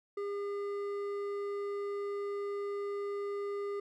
sine tone with hard clipping, 404.5 Hz, G#4, 46 cents flat, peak -36 dBFS, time 0.17-3.8 s, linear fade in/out 5 ms, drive 8 dB, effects none

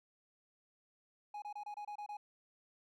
triangle tone bursts, 830.6 Hz, G#5, in tune, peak -40 dBFS, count 8, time 1.34-2.17 s, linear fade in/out 5 ms, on 81 ms, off 26 ms, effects none

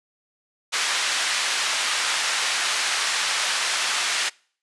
pink band-pass noise, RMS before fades -24 dBFS, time 0.72-4.3 s, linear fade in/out 20 ms, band 1400 to 7400 Hz, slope 12 dB/octave, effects noise-tail reverb RT60 0.5 s tail -26 dB re dry + resampled to 24000 Hz

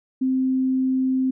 sine tone, 260.7 Hz, C4, 6 cents flat, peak -18 dBFS, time 0.21-1.31 s, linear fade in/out 10 ms, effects none

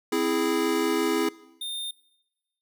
square chord, C augmented, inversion none, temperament equal, 261.6 / 329.6 / 415.3 Hz, C4 / E4 / G#4, 0 / 0 / 0 cents, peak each -30 / -27 / -27 dBFS, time 0.12-1.29 s, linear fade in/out 5 ms
square tone, 3632 Hz, A#7, 46 cents flat, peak -31 dBFS, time 1.61-1.91 s, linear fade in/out 5 ms
effects noise-tail reverb RT60 1.0 s tail -21 dB re dry

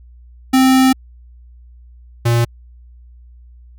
square tone pair in turn, 261.6 / 117.88 Hz, C4 / A#2, 0 / +20 cents, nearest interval octave + major second, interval 1380 cents, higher first, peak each -9 / -12 dBFS, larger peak first, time 0.53-0.93 / 2.25-2.45 s, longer first, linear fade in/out 10 ms, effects added 60 Hz sine -39 dBFS peak until 3.78 s

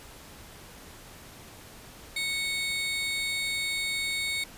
35% pulse tone pair together, 2213 / 3722 Hz, C#7 / A#7, -3 / -3 cents, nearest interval major sixth, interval 900 cents, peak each -28 / -31 dBFS, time 2.16-4.44 s, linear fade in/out 5 ms, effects pink hiss -48 dBFS RMS until 4.57 s + resampled to 32000 Hz

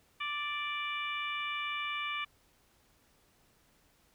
harmonic tone, 587.3 Hz, D5, in tune, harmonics 2 / 3 / 4 / 5 / 6, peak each -38 / -44 / -37 / -42 / -46 dBFS, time 0.2-2.25 s, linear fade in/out 10 ms, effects pink hiss -68 dBFS RMS until 4.14 s

